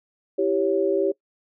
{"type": "chord", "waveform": "sine", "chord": "C# diminished", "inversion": "first", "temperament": "equal", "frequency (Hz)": [329.6, 392, 554.4], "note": ["E4", "G4", "C#5"], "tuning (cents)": [0, 0, 0], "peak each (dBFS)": [-26, -21, -24], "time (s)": [0.38, 1.12], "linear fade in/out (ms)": 10, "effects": ["noise-tail reverb RT60 0.1 s tail -22 dB re dry"]}